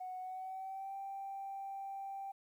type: tone with pitch glide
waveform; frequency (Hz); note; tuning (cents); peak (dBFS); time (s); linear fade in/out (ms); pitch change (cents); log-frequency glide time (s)
sine; 740 to 784; F#5 to G5; 0 to 0; -40; 0-2.32; 10; +100; 0.2-0.95
effects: tanh soft clip ceiling -37 dBFS + 12-bit